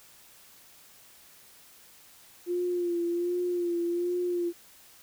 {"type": "tone with vibrato", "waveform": "sine", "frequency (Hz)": 349.4, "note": "F4", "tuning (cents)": 1, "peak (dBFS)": -26, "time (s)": [2.46, 4.53], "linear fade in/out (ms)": 50, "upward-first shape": "sine", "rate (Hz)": 1.3, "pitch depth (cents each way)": 35, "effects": ["white hiss -55 dBFS RMS until 5.02 s"]}